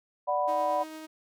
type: chord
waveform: sine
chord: B minor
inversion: first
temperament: equal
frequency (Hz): 587.3 / 740 / 987.8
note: D5 / F#5 / B5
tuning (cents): 0 / 0 / 0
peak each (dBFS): -29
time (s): 0.27-0.84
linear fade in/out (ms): 20
type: tone with tremolo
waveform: sawtooth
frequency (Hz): 314.1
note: D#4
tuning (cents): +16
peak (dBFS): -35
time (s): 0.47-1.07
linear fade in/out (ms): 20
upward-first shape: triangle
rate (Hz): 8.8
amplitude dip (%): 25
effects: none